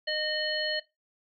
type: harmonic tone with a mistuned harmonic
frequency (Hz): 614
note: D#5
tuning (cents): -23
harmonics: 1 / 3 / 5 / 7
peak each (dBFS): -33 / -33 / -33 / -33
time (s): 0.07-0.8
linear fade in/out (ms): 10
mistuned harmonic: 5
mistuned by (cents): -29
effects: noise-tail reverb RT60 0.2 s tail -17 dB re dry + AAC 64 kbps